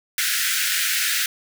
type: high-pass noise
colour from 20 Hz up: pink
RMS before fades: -22 dBFS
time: 0.18-1.26 s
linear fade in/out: 2 ms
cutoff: 1400 Hz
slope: 96 dB/octave
effects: none